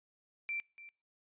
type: tone with echo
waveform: sine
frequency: 2349 Hz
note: D7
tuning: in tune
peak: -35 dBFS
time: 0.49-0.6 s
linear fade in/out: 0 ms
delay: 290 ms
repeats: 1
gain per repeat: -15 dB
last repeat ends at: 0.89 s
effects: noise-tail reverb RT60 0.4 s tail -26 dB re dry + resampled to 8000 Hz